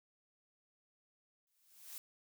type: noise with exponential growth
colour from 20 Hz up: blue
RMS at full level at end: -45 dBFS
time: 1.47-1.98 s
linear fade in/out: 1 ms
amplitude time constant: 110 ms
effects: none